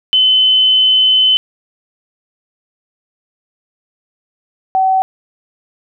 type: tone pair in turn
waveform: sine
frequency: 3040 / 760 Hz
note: F#7 / F#5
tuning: +46 / +46 cents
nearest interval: 2 octaves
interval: 2400 cents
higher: first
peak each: -7 / -9 dBFS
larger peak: first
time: 0.13-1.37 / 4.75-5.02 s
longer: first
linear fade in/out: 0 ms
effects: none